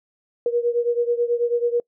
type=beating tone pair; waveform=sine; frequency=474 / 483.2 Hz; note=A#4 / B4; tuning=+29 / -38 cents; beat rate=9.2 Hz; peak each=-20 / -23 dBFS; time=0.46-1.8 s; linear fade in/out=2 ms; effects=noise-tail reverb RT60 0.1 s tail -26 dB re dry